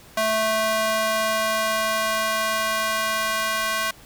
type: tone with high-pass filter sweep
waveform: square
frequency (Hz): 219.2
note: A3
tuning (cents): -6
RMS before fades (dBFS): -23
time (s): 0.17-3.91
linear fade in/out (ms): 5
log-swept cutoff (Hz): 670 to 1200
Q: 1.2
effects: pink hiss -48 dBFS RMS until 4.05 s